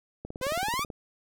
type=click train; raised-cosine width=2 ms; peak=-24 dBFS; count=13; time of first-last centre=0.25-0.902 s; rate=18.4 Hz
type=exponential sweep; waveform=sawtooth; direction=up; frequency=493 to 1244.5 Hz; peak=-24 dBFS; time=0.41-0.85 s; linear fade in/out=20 ms
effects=none